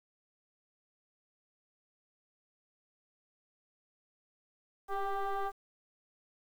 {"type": "tone with frequency modulation", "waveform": "sine", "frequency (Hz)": 390, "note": "G4", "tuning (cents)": -9, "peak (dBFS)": -29, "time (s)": [4.88, 5.52], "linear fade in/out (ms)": 50, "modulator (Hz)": 395, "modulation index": 2.2, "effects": ["tanh soft clip ceiling -30 dBFS", "10-bit"]}